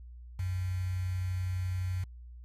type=tone with quantisation; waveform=sine; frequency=91.8 Hz; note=F#2; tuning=13 cents flat; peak=-30 dBFS; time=0.39-2.04 s; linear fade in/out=5 ms; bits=8; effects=added 60 Hz sine -45 dBFS peak until 2.44 s + resampled to 32000 Hz